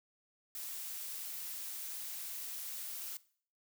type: noise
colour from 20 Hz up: blue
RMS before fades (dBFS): -43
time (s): 0.55-3.17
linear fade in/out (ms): 2
effects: noise-tail reverb RT60 0.5 s tail -19 dB re dry